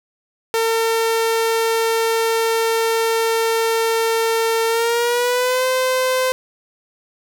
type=tone with pitch glide; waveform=sawtooth; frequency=453.1 to 514.5 Hz; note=A#4 to C5; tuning=-49 to -29 cents; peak=-12 dBFS; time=0.54-6.32 s; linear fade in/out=0 ms; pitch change=+220 cents; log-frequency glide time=4.67-5.65 s; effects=8-bit